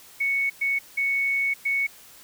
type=tone bursts at uneven times; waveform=sine; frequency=2217 Hz; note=C#7; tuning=in tune; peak=-21 dBFS; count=4; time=0.2-0.5 / 0.61-0.79 / 0.97-1.54 / 1.65-1.87 s; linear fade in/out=10 ms; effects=white hiss -49 dBFS RMS until 2.23 s